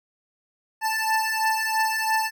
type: beating tone pair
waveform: 25% pulse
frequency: 880 / 883 Hz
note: A5 / A5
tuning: 0 / +6 cents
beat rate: 3 Hz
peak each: -21 dBFS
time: 0.81-2.31 s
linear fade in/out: 50 ms
effects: none